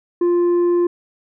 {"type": "tone with tanh clipping", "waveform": "sine", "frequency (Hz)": 349.2, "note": "F4", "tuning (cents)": 0, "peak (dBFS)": -14, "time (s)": [0.21, 0.87], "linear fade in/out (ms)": 5, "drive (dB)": 4, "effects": []}